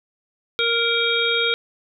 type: harmonic tone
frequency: 466.2 Hz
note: A#4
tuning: in tune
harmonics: 1 / 3 / 5 / 7 / 8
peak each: -24 / -24 / -24 / -24 / -24 dBFS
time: 0.59-1.54 s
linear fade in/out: 0 ms
effects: none